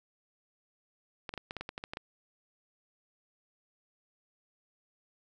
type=clicks; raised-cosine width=0.3 ms; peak=-22 dBFS; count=11; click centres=1.292 / 1.339 / 1.377 / 1.509 / 1.567 / 1.61 / 1.691 / 1.779 / 1.839 / 1.935 / 1.971 s; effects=none